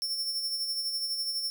40% pulse tone with tremolo, 5400 Hz, E8, 41 cents sharp, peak -27 dBFS, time 0.02-1.5 s, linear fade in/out 0 ms, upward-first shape sine, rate 12 Hz, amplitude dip 45%, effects none

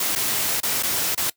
white noise with dropouts, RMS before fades -23 dBFS, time 0-1.3 s, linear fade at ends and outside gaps 5 ms, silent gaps 0.153-0.158 / 0.603-0.631 / 0.827-0.832 / 1.149-1.175 s, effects noise-tail reverb RT60 0.1 s tail -21 dB re dry + high-pass 80 Hz 12 dB/octave

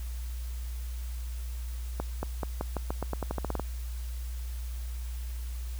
accelerating click train, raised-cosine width 1 ms, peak -17 dBFS, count 15, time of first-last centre 2-3.597 s, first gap 230 ms, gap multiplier 0.88, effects added 60 Hz sine -33 dBFS peak until 5.79 s + white hiss -51 dBFS RMS until 5.79 s

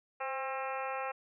harmonic tone with a mistuned harmonic, 267.4 Hz, C4, 38 cents sharp, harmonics 2 / 3 / 4 / 5 / 6 / 7 / 8 / 9 / 10, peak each -40 / -39 / -42 / -42 / -49 / -47 / -52 / -47 / -48 dBFS, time 0.2-1.12 s, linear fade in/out 10 ms, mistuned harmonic 2, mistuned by -34 cents, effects none

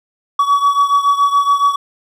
triangle beating tone pair, 1132 / 1139.1 Hz, C#6 / C#6, +36 / +47 cents, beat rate 7.1 Hz, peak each -10 / -14 dBFS, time 0.39-1.76 s, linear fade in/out 5 ms, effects none

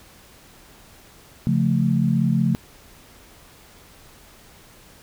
sine chord, Db augmented, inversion none, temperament equal, 138.59 / 174.61 / 220 Hz, Db3 / F3 / A3, 0 / 0 / 0 cents, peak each -21 dBFS, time 1.47-2.55 s, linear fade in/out 0 ms, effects pink hiss -49 dBFS RMS until 5.02 s

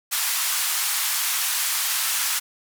white band-pass noise, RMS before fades -24 dBFS, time 0.11-2.4 s, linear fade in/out 20 ms, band 910 to 15000 Hz, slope 24 dB/octave, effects none

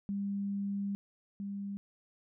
sine tone pair in turn, 199.8 / 199.8 Hz, G3 / G3, +33 / +33 cents, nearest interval unison, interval 0 cents, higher neither, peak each -32 / -36 dBFS, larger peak first, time 0.09-0.95 / 1.4-1.77 s, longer first, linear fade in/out 0 ms, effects none

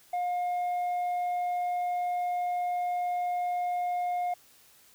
sine tone with tanh clipping, 713 Hz, F5, 36 cents sharp, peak -28 dBFS, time 0.13-4.34 s, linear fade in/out 5 ms, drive 3 dB, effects white hiss -59 dBFS RMS until 4.94 s

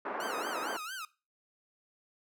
white band-pass noise, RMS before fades -37 dBFS, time 0.05-0.77 s, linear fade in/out 5 ms, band 280 to 1400 Hz, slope 24 dB/octave
sawtooth tone with vibrato, 1394 Hz, F6, 4 cents flat, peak -35 dBFS, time 0.2-1.05 s, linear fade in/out 2 ms, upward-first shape sine, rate 4.4 Hz, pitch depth 210 cents each way
effects noise-tail reverb RT60 0.3 s tail -20 dB re dry

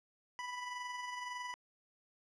25% pulse tone with amplitude modulation, 987.8 Hz, B5, in tune, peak -35 dBFS, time 0.39-1.54 s, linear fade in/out 0 ms, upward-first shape sine, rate 21.8 Hz, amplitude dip 40%, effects low-pass 6000 Hz 12 dB/octave

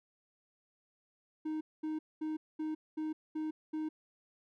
triangle tone bursts, 311.1 Hz, D#4, in tune, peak -32 dBFS, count 7, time 1.45-3.89 s, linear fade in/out 10 ms, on 160 ms, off 220 ms, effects none

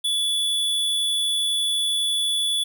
square tone, 3438 Hz, A7, 41 cents flat, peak -21 dBFS, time 0.04-2.64 s, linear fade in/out 10 ms, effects none

